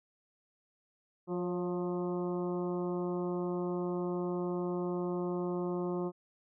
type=harmonic tone with a mistuned harmonic; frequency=177.4 Hz; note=F3; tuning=27 cents sharp; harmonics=1 / 2 / 3 / 4 / 5 / 6 / 7; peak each=-36 / -34 / -43 / -46 / -48 / -47 / -52 dBFS; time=1.27-6.12 s; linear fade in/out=50 ms; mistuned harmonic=3; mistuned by=+36 cents; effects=none